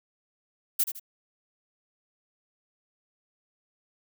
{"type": "noise with echo", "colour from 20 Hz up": "violet", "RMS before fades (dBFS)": -23, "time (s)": [0.79, 0.84], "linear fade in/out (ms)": 10, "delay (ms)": 79, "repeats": 2, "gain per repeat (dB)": -9, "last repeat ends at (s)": 0.998, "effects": []}